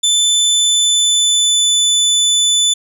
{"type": "tone with pitch glide", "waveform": "25% pulse", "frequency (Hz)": [3520, 3500], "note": ["A7", "A7"], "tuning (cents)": [0, -10], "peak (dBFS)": -6, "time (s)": [0.03, 2.74], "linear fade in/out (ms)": 10, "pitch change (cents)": -10, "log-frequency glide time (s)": [0.18, 1.66], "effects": []}